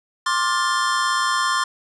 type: chord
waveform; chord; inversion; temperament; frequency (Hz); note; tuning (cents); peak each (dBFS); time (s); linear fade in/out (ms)
square; D minor seventh; third; just; 1057.2 / 1174.7 / 1409.6 / 1762; C6 / D6 / F6 / A6; +18 / 0 / +16 / +2; -22 / -26 / -27 / -27; 0.26-1.64; 5
effects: resampled to 22050 Hz + 9-bit